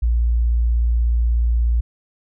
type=tone; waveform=sine; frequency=58.27 Hz; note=A#1; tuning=in tune; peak=-14 dBFS; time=0.02-1.81 s; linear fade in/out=10 ms; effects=none